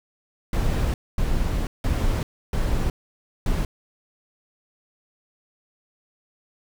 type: noise bursts at uneven times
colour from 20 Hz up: brown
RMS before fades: -22 dBFS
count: 5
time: 0.53-0.94 / 1.18-1.67 / 1.84-2.23 / 2.53-2.9 / 3.46-3.65 s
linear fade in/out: 2 ms
effects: none